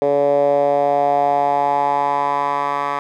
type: tone with band-pass filter sweep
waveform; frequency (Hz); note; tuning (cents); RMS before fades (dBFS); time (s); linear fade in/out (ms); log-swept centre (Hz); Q
10% pulse; 142.6; C#3; +49; -17; 0.02-2.99; 0; 510 to 1200; 4.4
effects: none